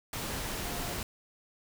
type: tone in noise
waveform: sine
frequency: 705 Hz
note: F5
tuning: 16 cents sharp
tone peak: -45 dBFS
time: 0.64-0.94 s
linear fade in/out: 2 ms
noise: pink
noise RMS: -36 dBFS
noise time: 0.13-1.03 s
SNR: -12 dB
effects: none